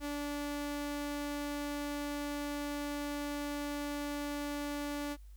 sawtooth tone, 290 Hz, D4, 22 cents flat, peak -32 dBFS, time 0-5.17 s, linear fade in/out 50 ms, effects added 50 Hz sine -49 dBFS peak until 5.36 s + white hiss -71 dBFS RMS until 5.36 s

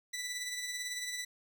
15% pulse tone with tremolo, 1977 Hz, B6, 1 cent sharp, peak -29 dBFS, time 0.13-1.25 s, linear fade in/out 10 ms, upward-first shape sine, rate 18 Hz, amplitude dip 40%, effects none

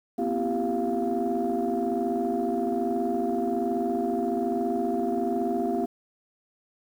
sine tone cluster, 237.7 / 258.9 / 337.2 / 391.8 / 696 Hz, A#3 / C4 / E4 / G4 / F5, +34 / -18 / +39 / -1 / -6 cents, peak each -30 / -30 / -30 / -29 / -29 dBFS, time 0.18-5.86 s, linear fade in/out 10 ms, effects tanh soft clip ceiling -17 dBFS + 9-bit

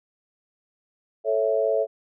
sine chord, A major, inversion none, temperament equal, 440 / 554.4 / 659.3 Hz, A4 / C#5 / E5, 0 / 0 / 0 cents, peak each -24 dBFS, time 1.24-1.87 s, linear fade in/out 50 ms, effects none

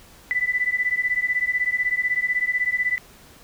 sine beating tone pair, 1982 / 1998 Hz, B6 / B6, +6 / +20 cents, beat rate 16 Hz, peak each -23 dBFS, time 0.31-2.98 s, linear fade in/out 0 ms, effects pink hiss -49 dBFS RMS until 3.43 s

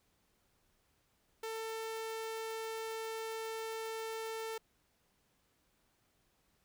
sawtooth tone, 446.3 Hz, A4, 25 cents sharp, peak -35 dBFS, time 1.43-4.58 s, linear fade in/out 5 ms, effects pink hiss -75 dBFS RMS until 6.64 s

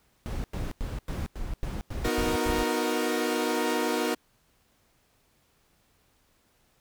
brown noise bursts, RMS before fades -32 dBFS, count 9, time 0.26-2.632 s, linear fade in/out 0 ms, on 180 ms, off 94 ms
sawtooth chord, B major seventh, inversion none, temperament equal with one note detuned, 246.9 / 311.1 / 364.7 / 466.2 Hz, B3 / D#4 / F#4 / A#4, 0 / 0 / -25 / 0 cents, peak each -28 / -27 / -28 / -26 dBFS, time 2.04-4.15 s, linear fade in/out 10 ms
effects pink hiss -67 dBFS RMS until 6.8 s

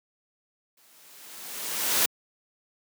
white noise with exponential growth, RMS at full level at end -21 dBFS, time 0.77-2.06 s, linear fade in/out 5 ms, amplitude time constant 280 ms, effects high-pass 200 Hz 12 dB/octave

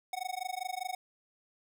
square tone with amplitude modulation, 741 Hz, F#5, 2 cents sharp, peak -32 dBFS, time 0.13-0.95 s, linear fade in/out 2 ms, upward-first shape sine, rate 25 Hz, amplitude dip 100%, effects none

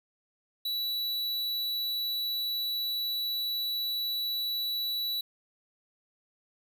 square tone, 3938 Hz, B7, 6 cents flat, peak -30 dBFS, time 0.65-5.21 s, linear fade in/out 5 ms, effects none

